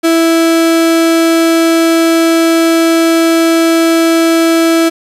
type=tone; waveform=35% pulse; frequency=329.6 Hz; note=E4; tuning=in tune; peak=-5 dBFS; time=0.03-4.9 s; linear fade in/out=20 ms; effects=resampled to 32000 Hz + 7-bit